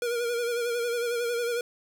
square tone with vibrato, 474.9 Hz, A#4, 32 cents sharp, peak -27 dBFS, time 0.02-1.61 s, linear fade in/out 2 ms, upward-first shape sine, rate 11 Hz, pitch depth 44 cents each way, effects none

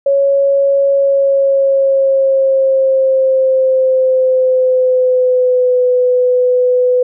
sine tone with pitch glide, 554.4 to 499.7 Hz, C#5 to B4, 0 to +20 cents, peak -8 dBFS, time 0.06-7.03 s, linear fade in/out 5 ms, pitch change -180 cents, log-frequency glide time 0.93-5.83 s, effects none

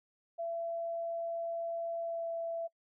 sine tone with pitch glide, 672 to 667.7 Hz, E5 to E5, +33 to +22 cents, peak -34 dBFS, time 0.38-2.68 s, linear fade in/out 20 ms, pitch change -11 cents, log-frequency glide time 2-2.29 s, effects noise-tail reverb RT60 0.1 s tail -26 dB re dry

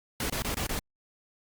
pink noise bursts, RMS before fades -31 dBFS, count 5, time 0.2-0.791 s, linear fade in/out 2 ms, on 99 ms, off 24 ms, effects Opus 48 kbps

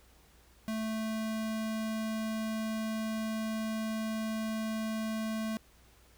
square tone, 220 Hz, A3, in tune, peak -33 dBFS, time 0.68-5.57 s, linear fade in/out 0 ms, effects added 60 Hz sine -62 dBFS peak until 6.17 s + pink hiss -63 dBFS RMS until 6.17 s

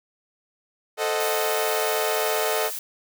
sawtooth chord, A diminished seventh, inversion none, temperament equal, 440 / 523.3 / 622.3 / 740 Hz, A4 / C5 / Eb5 / Gb5, 0 / 0 / 0 / 0 cents, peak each -22 / -28 / -23 / -27 dBFS, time 0.97-2.71 s, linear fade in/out 50 ms
blue noise, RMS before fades -32 dBFS, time 1.2-2.79 s, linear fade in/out 2 ms
effects none

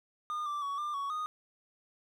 triangle tone with pitch steps, 1216 / 1173 / 1124 / 1194 / 1119 / 1237 Hz, D#6 / D6 / C#6 / D6 / C#6 / D#6, -40 / -2 / +24 / +28 / +16 / -10 cents, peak -31 dBFS, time 0.3-1.26 s, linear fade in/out 0 ms, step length 160 ms, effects 12-bit

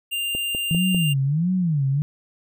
square tone, 2794 Hz, F7, in tune, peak -24 dBFS, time 0.11-1.14 s, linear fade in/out 20 ms
click train, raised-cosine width 2 ms, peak -18 dBFS, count 4, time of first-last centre 0.35-0.946 s, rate 5.03 Hz
sine tone with vibrato, 158.5 Hz, D#3, 32 cents sharp, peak -18 dBFS, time 0.71-2.02 s, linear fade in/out 0 ms, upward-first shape sine, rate 1.5 Hz, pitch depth 280 cents each way
effects none

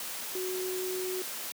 sine tone in noise, 370 Hz, F#4, in tune, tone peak -32 dBFS, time 0.35-1.22 s, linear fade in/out 2 ms, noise white, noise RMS -38 dBFS, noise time 0-1.52 s, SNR +3 dB, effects high-pass 200 Hz 12 dB/octave

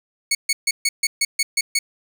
15% pulse tone bursts, 2217 Hz, C#7, in tune, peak -10 dBFS, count 9, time 0.31-1.79 s, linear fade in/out 5 ms, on 40 ms, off 140 ms, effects none

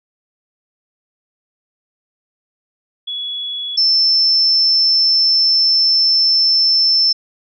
sine tone pair in turn, 3383 / 5315 Hz, G#7 / E8, +31 / +13 cents, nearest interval minor sixth, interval 782 cents, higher second, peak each -21 / -10 dBFS, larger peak second, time 3.07-3.77 / 3.77-7.13 s, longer second, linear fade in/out 10 ms, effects none

